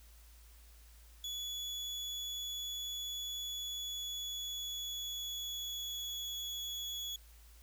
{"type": "tone with pitch glide", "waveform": "35% pulse", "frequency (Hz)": [3406, 3377], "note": ["G#7", "G#7"], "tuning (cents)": [43, 28], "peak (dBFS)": -37, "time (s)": [1.24, 7.16], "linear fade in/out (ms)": 2, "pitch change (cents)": -15, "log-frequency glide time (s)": [3.47, 6.32], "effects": ["added 56 Hz sine -56 dBFS peak until 7.62 s", "white hiss -64 dBFS RMS until 7.62 s"]}